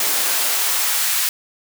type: noise with high-pass filter sweep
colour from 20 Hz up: white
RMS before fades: -19 dBFS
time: 0-1.29 s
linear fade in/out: 2 ms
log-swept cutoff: 300 to 1300 Hz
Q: 0.75
effects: none